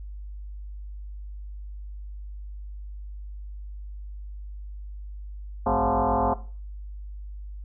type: tone with frequency modulation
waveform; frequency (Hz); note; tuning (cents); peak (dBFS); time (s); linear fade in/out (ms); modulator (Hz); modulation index
sine; 100.5; G2; +44; -20; 5.66-6.34; 5; 158; 6.1
effects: noise-tail reverb RT60 0.4 s tail -17 dB re dry + added 50 Hz sine -35 dBFS peak until 7.64 s